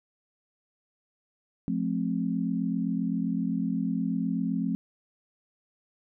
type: tone cluster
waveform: sine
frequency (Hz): 176.3 / 215.8 / 263.7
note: F3 / A3 / C4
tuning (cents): +17 / -33 / +14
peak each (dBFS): -30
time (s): 1.68-4.75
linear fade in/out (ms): 0
effects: none